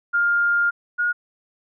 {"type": "tone pair in turn", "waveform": "sine", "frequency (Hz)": [1406, 1438], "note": ["F6", "F#6"], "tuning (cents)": [11, -50], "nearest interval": "unison", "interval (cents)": 39, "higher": "second", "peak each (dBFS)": [-16, -18], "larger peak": "first", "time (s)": [[0.13, 0.71], [0.98, 1.13]], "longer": "first", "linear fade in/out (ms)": 20, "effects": []}